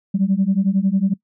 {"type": "beating tone pair", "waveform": "sine", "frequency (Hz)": [188, 199], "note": ["F#3", "G3"], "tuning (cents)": [28, 26], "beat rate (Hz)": 11, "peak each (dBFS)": -17, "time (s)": [0.14, 1.14], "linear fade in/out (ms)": 10, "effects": ["noise-tail reverb RT60 0.1 s tail -22 dB re dry", "tanh soft clip ceiling -8 dBFS"]}